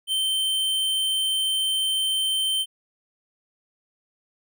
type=tone; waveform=square; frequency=3107 Hz; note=G7; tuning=16 cents flat; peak=-22 dBFS; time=0.07-2.66 s; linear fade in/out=50 ms; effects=none